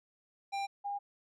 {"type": "tone pair in turn", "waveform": ["square", "sine"], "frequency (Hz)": [793, 808.3], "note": ["G5", "G#5"], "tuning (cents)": [20, -47], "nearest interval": "unison", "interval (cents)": 33, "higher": "second", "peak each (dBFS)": [-34, -34], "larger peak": "neither", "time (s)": [[0.52, 0.67], [0.84, 0.99]], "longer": "neither", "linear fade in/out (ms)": 20, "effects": ["low-pass 6000 Hz 12 dB/octave"]}